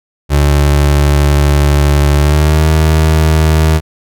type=tone with pitch glide; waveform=30% pulse; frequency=72.3 to 78.39 Hz; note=D2 to D#2; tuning=-27 to +13 cents; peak=-4 dBFS; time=0.29-3.81 s; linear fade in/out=50 ms; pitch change=+140 cents; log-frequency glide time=2.13-2.68 s; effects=none